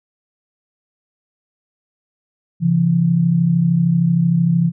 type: tone pair together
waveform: sine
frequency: 137.39 / 170.5 Hz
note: C#3 / F3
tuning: -15 / -41 cents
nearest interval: major third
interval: 374 cents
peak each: -18 / -13 dBFS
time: 2.6-4.72 s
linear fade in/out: 50 ms
effects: none